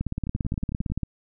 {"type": "two click trains", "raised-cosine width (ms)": 5, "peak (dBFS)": [-21, -14], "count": [8, 19], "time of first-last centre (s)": [[0.27, 0.901], [0.01, 1.033]], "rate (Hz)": [11.1, 17.6], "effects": []}